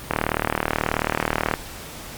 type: click train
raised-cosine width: 0.5 ms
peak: -4 dBFS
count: 56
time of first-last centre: 0.11-1.539 s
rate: 38.5 Hz
effects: pink hiss -37 dBFS RMS until 2.17 s + Opus 48 kbps